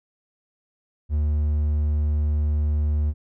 triangle tone, 75 Hz, D2, 37 cents sharp, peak -17 dBFS, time 1.09-3.14 s, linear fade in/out 50 ms, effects none

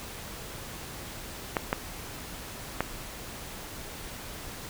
clicks, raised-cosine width 0.5 ms, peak -10 dBFS, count 3, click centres 1.568 / 1.729 / 2.806 s, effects pink hiss -41 dBFS RMS until 4.69 s

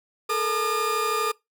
40% pulse tone cluster, 430.4 / 462.9 / 1211 Hz, A4 / A#4 / D#6, -38 / -12 / -47 cents, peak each -28 / -30 / -24 dBFS, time 0.29-1.32 s, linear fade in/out 10 ms, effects noise-tail reverb RT60 0.2 s tail -23 dB re dry

